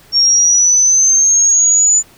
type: linear sweep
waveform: sine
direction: up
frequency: 5500 to 7020 Hz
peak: -7 dBFS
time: 0.12-2.03 s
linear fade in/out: 50 ms
effects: pink hiss -45 dBFS RMS until 2.17 s